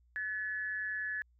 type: tone with amplitude modulation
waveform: sine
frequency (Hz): 1716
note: A6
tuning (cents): -44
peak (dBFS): -31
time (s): 0.16-1.22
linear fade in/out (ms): 0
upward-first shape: sine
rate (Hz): 198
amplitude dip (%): 65
effects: added 60 Hz sine -64 dBFS peak until 1.39 s